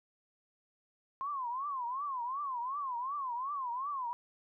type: tone with vibrato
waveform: sine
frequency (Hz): 1051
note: C6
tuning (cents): +7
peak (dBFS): -34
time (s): 1.21-4.13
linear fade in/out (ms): 0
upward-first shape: triangle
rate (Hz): 2.7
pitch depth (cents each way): 220
effects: none